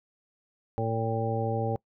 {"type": "harmonic tone", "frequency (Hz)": 112.9, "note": "A2", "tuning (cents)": 45, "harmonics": [1, 2, 3, 4, 5, 7], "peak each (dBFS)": [-30, -36, -38, -32, -34, -33], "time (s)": [0.78, 1.76], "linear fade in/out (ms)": 0, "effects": ["noise-tail reverb RT60 0.1 s tail -24 dB re dry"]}